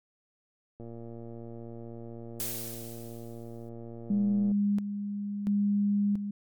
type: click train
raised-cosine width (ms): 2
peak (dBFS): -31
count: 432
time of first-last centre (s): 0.8-4.516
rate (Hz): 116
type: noise with exponential decay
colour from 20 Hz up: blue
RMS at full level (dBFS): -32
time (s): 2.4-3.69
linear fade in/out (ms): 0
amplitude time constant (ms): 280
type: tone with tremolo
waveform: sine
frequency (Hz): 203.4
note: G#3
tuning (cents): -36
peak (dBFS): -23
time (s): 4.1-6.31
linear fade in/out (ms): 5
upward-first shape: square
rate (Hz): 0.73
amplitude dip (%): 60
effects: MP3 96 kbps